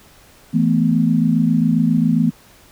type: chord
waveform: sine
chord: E suspended fourth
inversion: none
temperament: just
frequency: 164.81 / 219.8 / 247.2 Hz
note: E3 / A3 / B3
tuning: 0 / -2 / +2 cents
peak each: -17 dBFS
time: 0.53-2.31 s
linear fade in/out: 20 ms
effects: pink hiss -48 dBFS RMS until 2.71 s